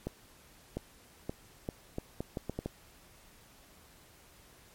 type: accelerating click train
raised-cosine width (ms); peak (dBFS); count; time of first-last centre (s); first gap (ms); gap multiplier
2; -21; 10; 0.07-2.66; 700; 0.75
effects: pink hiss -59 dBFS RMS until 4.74 s + MP3 64 kbps